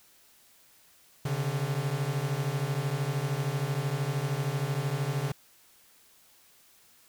45% pulse beating tone pair, 133 / 146 Hz, C3 / D3, +29 / -10 cents, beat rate 13 Hz, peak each -31 dBFS, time 1.25-5.32 s, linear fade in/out 5 ms, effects white hiss -60 dBFS RMS until 7.08 s

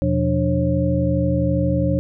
sine tone cluster, 81.4 / 124.1 / 176.3 / 296.1 / 543 Hz, E2 / B2 / F3 / D4 / C#5, -21 / +9 / +17 / +14 / -36 cents, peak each -23 / -22 / -22 / -23 / -23 dBFS, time 0.02-1.99 s, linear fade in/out 0 ms, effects none

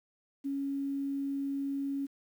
sine tone with quantisation, 277.2 Hz, C#4, in tune, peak -31 dBFS, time 0.44-2.07 s, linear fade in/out 20 ms, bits 10, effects none

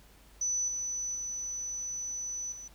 sine tone with level steps, 5980 Hz, F#8, 17 cents sharp, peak -28 / -32 / -34 / -42 dBFS, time 0.41-2.68 s, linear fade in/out 5 ms, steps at 0.68 / 1.15 / 2.52 s, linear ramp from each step 2 ms, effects added 50 Hz sine -57 dBFS peak until 2.74 s + pink hiss -60 dBFS RMS until 2.74 s

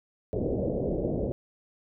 white low-pass noise, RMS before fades -29 dBFS, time 0.33-1.32 s, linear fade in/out 0 ms, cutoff 580 Hz, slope 48 dB/octave, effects none

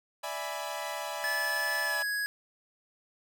sawtooth chord, E dominant seventh, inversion third, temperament equal, 587.3 / 659.3 / 830.6 / 987.8 Hz, D5 / E5 / G#5 / B5, 0 / 0 / 0 / 0 cents, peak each -36 dBFS, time 0.23-2.03 s, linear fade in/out 10 ms
square tone with pitch glide, 1730 to 1665.3 Hz, A6 to G#6, -30 to +4 cents, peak -30 dBFS, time 1.24-2.26 s, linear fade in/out 0 ms, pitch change -66 cents, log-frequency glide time 1.84-2.05 s
effects none

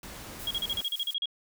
pink noise, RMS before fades -43 dBFS, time 0.03-0.82 s, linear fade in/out 2 ms
blue noise with tremolo, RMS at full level -43 dBFS, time 0.39-1.14 s, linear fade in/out 5 ms, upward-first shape square, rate 7 Hz, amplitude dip 40%
sine tone bursts, 3290 Hz, G#7, 17 cents flat, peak -27 dBFS, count 11, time 0.47-1.257 s, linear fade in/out 2 ms, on 37 ms, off 38 ms
effects none

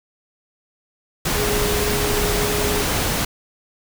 sine tone in noise, 415.3 Hz, G#4, in tune, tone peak -23 dBFS, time 1.35-2.83 s, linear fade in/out 5 ms, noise pink, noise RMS -21 dBFS, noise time 1.25-3.25 s, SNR -5 dB, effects none

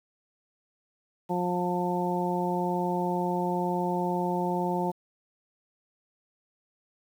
harmonic tone, 177.9 Hz, F3, 32 cents sharp, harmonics 1 / 2 / 3 / 4 / 5, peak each -30 / -31 / -35 / -34 / -31 dBFS, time 1.29-4.92 s, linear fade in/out 20 ms, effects 9-bit

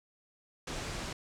pink low-pass noise, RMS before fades -39 dBFS, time 0.67-1.13 s, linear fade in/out 5 ms, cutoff 8100 Hz, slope 24 dB/octave, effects none

